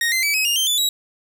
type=tone with pitch steps; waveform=sawtooth; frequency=1864.7 / 2069 / 2296 / 2547 / 2826 / 3136 / 3480 / 3861 Hz; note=A#6 / C7 / D7 / D#7 / F7 / G7 / A7 / B7; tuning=0 / -20 / -40 / +40 / +20 / 0 / -20 / -40 cents; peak=-14 dBFS; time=0.01-0.89 s; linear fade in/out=2 ms; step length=110 ms; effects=none